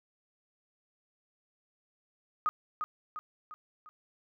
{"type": "tone with echo", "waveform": "sine", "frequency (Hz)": 1244.5, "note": "D#6", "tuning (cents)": 0, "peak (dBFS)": -25, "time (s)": [2.46, 2.49], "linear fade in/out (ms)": 0, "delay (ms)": 350, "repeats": 4, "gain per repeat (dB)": -6, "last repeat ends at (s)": 3.89, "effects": []}